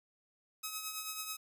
5% pulse tone with tremolo, 1276 Hz, D#6, 43 cents sharp, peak -25 dBFS, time 0.63-1.37 s, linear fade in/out 10 ms, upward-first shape triangle, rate 9.2 Hz, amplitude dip 55%, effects none

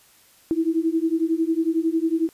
sine beating tone pair, 320.7 / 331.7 Hz, E4 / E4, -48 / +11 cents, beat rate 11 Hz, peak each -22 / -22 dBFS, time 0.51-2.29 s, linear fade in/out 0 ms, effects white hiss -55 dBFS RMS until 2.33 s + resampled to 32000 Hz

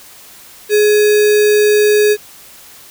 sine tone with sample-and-hold, 419.7 Hz, G#4, 18 cents sharp, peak -7 dBFS, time 0.69-2.17 s, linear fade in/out 50 ms, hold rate 2100 Hz, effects white hiss -39 dBFS RMS until 2.9 s

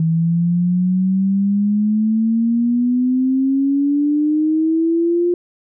sine exponential sweep, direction up, 160.7 to 353.2 Hz, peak -13 dBFS, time 0-5.34 s, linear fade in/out 2 ms, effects none

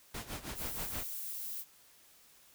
pink noise with tremolo, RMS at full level -40 dBFS, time 0.14-1.04 s, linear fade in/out 5 ms, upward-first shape sine, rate 6.3 Hz, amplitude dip 80%
violet noise, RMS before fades -41 dBFS, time 0.54-1.65 s, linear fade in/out 50 ms
effects white hiss -62 dBFS RMS until 2.54 s

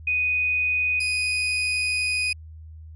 sine / 35% pulse tone pair in turn, 2489 / 2489 Hz, D#7 / D#7, 0 / 0 cents, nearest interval unison, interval 0 cents, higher neither, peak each -20 dBFS, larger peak neither, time 0.07-1 / 1-2.33 s, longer second, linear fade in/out 5 ms, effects added 79 Hz sine -39 dBFS peak until 2.95 s + resampled to 24000 Hz

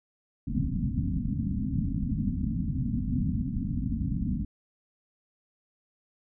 white low-pass noise, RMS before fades -29 dBFS, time 0.47-4.45 s, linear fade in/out 5 ms, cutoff 270 Hz, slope 96 dB/octave, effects none

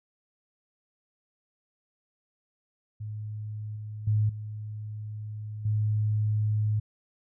sine tone with level steps, 106.6 Hz, G#2, 46 cents sharp, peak -33 / -35 / -21 / -34 / -23 dBFS, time 3-6.8 s, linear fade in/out 10 ms, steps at 3.76 / 4.07 / 4.29 / 5.65 s, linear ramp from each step 5 ms, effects none

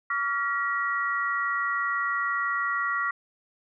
sine tone cluster, 1141 / 1391 / 1915 Hz, C#6 / F6 / A#6, +50 / -7 / +46 cents, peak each -29 dBFS, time 0.1-3.11 s, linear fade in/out 5 ms, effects none

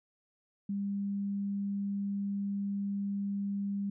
sine tone, 200 Hz, G3, 35 cents sharp, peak -31 dBFS, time 0.69-3.9 s, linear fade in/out 5 ms, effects none

